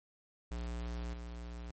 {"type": "tone with level steps", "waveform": "square", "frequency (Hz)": 59, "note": "A#1", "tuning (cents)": 22, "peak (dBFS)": [-38, -43], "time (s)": [0.51, 1.71], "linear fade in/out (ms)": 5, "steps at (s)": 1.13, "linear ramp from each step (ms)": 10, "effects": ["MP3 32 kbps"]}